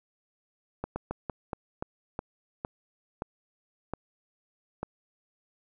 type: slowing click train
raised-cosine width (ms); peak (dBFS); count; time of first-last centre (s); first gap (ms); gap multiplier
1; -18; 11; 0.84-4.83; 120; 1.25
effects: none